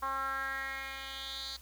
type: tone with band-pass filter sweep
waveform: 10% pulse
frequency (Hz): 269.3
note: C#4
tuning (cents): -50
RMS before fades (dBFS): -38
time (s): 0.02-1.57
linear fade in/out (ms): 10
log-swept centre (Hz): 1100 to 4500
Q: 4
effects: added 60 Hz sine -53 dBFS peak until 1.61 s + white hiss -58 dBFS RMS until 1.61 s